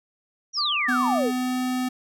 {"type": "exponential sweep", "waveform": "sine", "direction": "down", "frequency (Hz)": [5950, 392], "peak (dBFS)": -22, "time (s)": [0.53, 1.32], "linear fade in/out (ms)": 50}
{"type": "tone with vibrato", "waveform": "sine", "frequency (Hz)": 1182, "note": "D6", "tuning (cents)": 11, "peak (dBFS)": -28, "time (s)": [0.57, 1.2], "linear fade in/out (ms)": 20, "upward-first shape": "sine", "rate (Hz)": 14, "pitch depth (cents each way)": 25}
{"type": "tone with pitch glide", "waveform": "square", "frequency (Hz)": [250.8, 253.4], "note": ["B3", "B3"], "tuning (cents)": [27, 45], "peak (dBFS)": -24, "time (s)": [0.88, 1.89], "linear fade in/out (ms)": 10, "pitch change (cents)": 18, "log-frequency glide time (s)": [1.06, 1.59]}
{"effects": []}